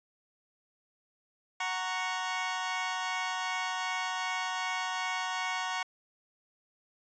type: chord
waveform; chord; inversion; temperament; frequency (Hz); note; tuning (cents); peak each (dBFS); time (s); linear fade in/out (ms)
20% pulse; F# major; none; equal with one note detuned; 740 / 928 / 1108.7; F#5 / A#5 / C#6; 0 / -8 / 0; -31; 1.6-5.83; 5
effects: resampled to 16000 Hz